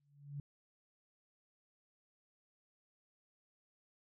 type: tone with exponential growth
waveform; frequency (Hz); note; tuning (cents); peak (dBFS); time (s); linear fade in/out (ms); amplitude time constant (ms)
sine; 143; D3; -46; -38; 0-0.4; 2; 86
effects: none